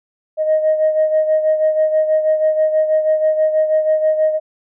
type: beating tone pair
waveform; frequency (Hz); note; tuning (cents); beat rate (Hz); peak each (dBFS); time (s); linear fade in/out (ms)
sine; 622.3 / 628.5; D#5 / D#5; 0 / +17; 6.2; -12 / -19; 0.37-4.4; 50
effects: tanh soft clip ceiling -7 dBFS